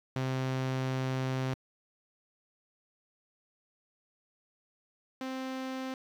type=tone pair in turn; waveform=sawtooth; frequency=130.81 / 261.6 Hz; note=C3 / C4; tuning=0 / 0 cents; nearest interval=octave; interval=1200 cents; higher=second; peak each=-26 / -31 dBFS; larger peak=first; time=0.16-1.54 / 5.21-5.94 s; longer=first; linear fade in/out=2 ms; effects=low-pass 5000 Hz 12 dB/octave + 10-bit